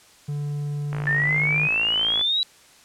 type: tone with pitch glide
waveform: triangle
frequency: 145.7 to 151.27 Hz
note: D3 to D#3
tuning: -13 to -48 cents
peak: -23 dBFS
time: 0.28-1.68 s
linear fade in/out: 10 ms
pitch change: +65 cents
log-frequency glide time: 1.23-1.32 s
type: click train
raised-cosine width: 0.5 ms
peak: -18 dBFS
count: 72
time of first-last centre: 0.93-2.212 s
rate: 55.4 Hz
type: exponential sweep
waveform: sine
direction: up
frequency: 1760 to 3951 Hz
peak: -19 dBFS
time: 1.07-2.43 s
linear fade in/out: 0 ms
effects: white hiss -52 dBFS RMS until 2.84 s + low-pass 9000 Hz 12 dB/octave